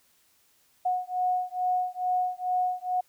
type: beating tone pair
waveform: sine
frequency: 729 / 731.3 Hz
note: F#5 / F#5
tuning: -26 / -20 cents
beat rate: 2.3 Hz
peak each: -28 dBFS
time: 0.85-3.01 s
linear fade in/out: 10 ms
effects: white hiss -65 dBFS RMS until 3.08 s